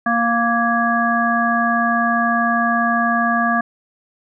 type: harmonic tone with a mistuned harmonic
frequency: 233.1 Hz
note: A#3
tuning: in tune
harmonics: 1 / 3 / 5 / 7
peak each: -20 / -20 / -20 / -20 dBFS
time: 0.06-3.61 s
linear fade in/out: 5 ms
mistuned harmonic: 7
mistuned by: +29 cents
effects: none